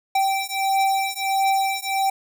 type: beating tone pair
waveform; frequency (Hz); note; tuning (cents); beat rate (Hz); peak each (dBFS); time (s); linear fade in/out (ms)
square; 777 / 778.5; G5 / G5; -16 / -12; 1.5; -23; 0.15-2.1; 5
effects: none